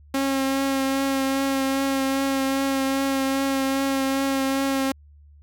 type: tone with vibrato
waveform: sawtooth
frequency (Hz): 270.7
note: C#4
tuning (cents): -41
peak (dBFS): -17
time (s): 0.14-4.92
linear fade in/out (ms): 5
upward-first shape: triangle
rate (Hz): 2.5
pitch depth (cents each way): 20
effects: added 73 Hz sine -47 dBFS peak until 5.42 s